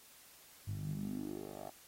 10% pulse tone with band-pass filter sweep, 49.93 Hz, G1, 33 cents sharp, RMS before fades -42 dBFS, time 0.67-1.7 s, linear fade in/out 10 ms, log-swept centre 100 to 700 Hz, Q 5.1, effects white hiss -60 dBFS RMS until 1.87 s + AAC 48 kbps

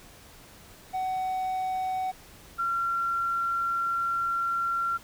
triangle / sine tone pair in turn, 750 / 1370 Hz, F#5 / F6, +23 / -34 cents, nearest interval minor seventh, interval 1043 cents, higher second, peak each -25 dBFS, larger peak neither, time 0.93-2.12 / 2.58-4.98 s, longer second, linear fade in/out 20 ms, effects pink hiss -51 dBFS RMS until 5.03 s

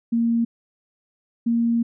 sine tone pair in turn, 232.1 / 233 Hz, A#3 / A#3, -7 / -1 cents, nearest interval unison, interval 6 cents, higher second, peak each -17 dBFS, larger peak neither, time 0.12-0.45 / 1.46-1.83 s, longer second, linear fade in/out 10 ms, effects none

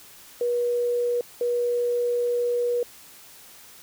sine tone bursts at uneven times, 482.7 Hz, B4, 40 cents flat, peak -21 dBFS, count 2, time 0.41-1.21 / 1.41-2.83 s, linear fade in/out 2 ms, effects white hiss -48 dBFS RMS until 3.82 s

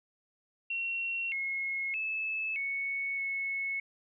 sine tone with pitch steps, 2730 / 2168 / 2611 / 2214 / 2196 Hz, F7 / C#7 / E7 / C#7 / C#7, -40 / -39 / -17 / -3 / -17 cents, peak -31 dBFS, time 0.7-3.8 s, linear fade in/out 5 ms, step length 620 ms, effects none

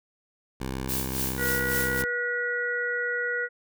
10% pulse tone, 65.41 Hz, C2, in tune, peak -22 dBFS, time 0.6-2.05 s, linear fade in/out 10 ms
blue noise with tremolo, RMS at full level -29 dBFS, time 0.88-2.03 s, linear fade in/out 20 ms, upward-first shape sine, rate 3.6 Hz, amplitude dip 70%
harmonic tone, 483.9 Hz, B4, 35 cents flat, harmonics 1 / 3 / 4, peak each -32 / -28 / -31 dBFS, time 1.37-3.49 s, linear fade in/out 50 ms
effects none

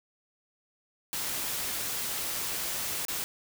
white noise with dropouts, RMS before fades -33 dBFS, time 1.13-3.24 s, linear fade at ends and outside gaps 0 ms, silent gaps 3.051-3.083 s, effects none

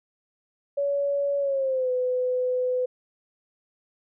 sine tone with pitch glide, 565 to 503.4 Hz, C#5 to B4, +33 to +33 cents, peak -22 dBFS, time 0.77-2.86 s, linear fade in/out 10 ms, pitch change -200 cents, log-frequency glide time 1.39-1.91 s, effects none

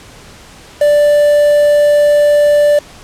triangle tone with quantisation, 587.3 Hz, D5, in tune, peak -4 dBFS, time 0.81-2.79 s, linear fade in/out 5 ms, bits 4, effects pink hiss -37 dBFS RMS until 3.03 s + low-pass 9000 Hz 12 dB/octave

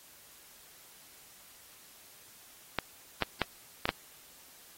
clicks, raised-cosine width 0.3 ms, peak -11 dBFS, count 5, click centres 2.787 / 3.223 / 3.417 / 3.855 / 3.891 s, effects white hiss -56 dBFS RMS until 4.77 s + AAC 48 kbps

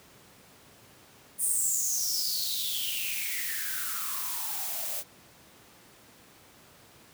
blue noise with high-pass filter sweep, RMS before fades -31 dBFS, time 1.38-5.04 s, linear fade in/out 50 ms, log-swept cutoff 9500 to 560 Hz, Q 8.9, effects pink hiss -55 dBFS RMS until 7.13 s + high-pass 100 Hz 12 dB/octave

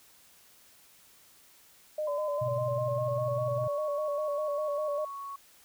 sine tone with vibrato, 595 Hz, D5, 22 cents sharp, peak -29 dBFS, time 1.98-5.05 s, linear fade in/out 5 ms, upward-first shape square, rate 5 Hz, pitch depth 46 cents each way
sine tone with pitch glide, 1019 to 1111.2 Hz, C6 to C#6, -46 to +4 cents, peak -37 dBFS, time 2.07-5.36 s, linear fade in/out 5 ms, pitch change +150 cents, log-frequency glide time 2.29-3.42 s
sine tone with tremolo, 123.47 Hz, B2, in tune, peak -30 dBFS, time 2.41-3.68 s, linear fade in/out 10 ms, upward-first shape sine, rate 20 Hz, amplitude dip 60%
clicks, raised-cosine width 1 ms, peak -37 dBFS, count 2, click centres 3.636 / 3.645 s
effects white hiss -59 dBFS RMS until 5.64 s

